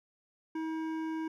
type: tone with hard clipping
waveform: sine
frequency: 319.8 Hz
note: D#4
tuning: 48 cents sharp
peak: -35 dBFS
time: 0.55-1.28 s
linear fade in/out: 5 ms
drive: 12 dB
effects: none